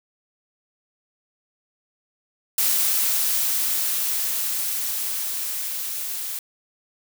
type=noise with level ramp; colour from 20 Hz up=blue; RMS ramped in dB=-20 to -30 dBFS; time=2.58-6.39 s; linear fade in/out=2 ms; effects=none